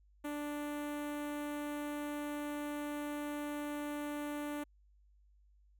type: tone with notch filter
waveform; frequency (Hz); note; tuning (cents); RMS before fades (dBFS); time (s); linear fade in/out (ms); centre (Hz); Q
sawtooth; 293.6; D4; 0; -40; 0.24-4.64; 10; 4900; 0.86
effects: added 50 Hz sine -63 dBFS peak until 5.79 s